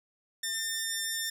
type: tone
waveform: 10% pulse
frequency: 1801 Hz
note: A6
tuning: 40 cents sharp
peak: -22 dBFS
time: 0.43-1.3 s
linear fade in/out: 5 ms
effects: none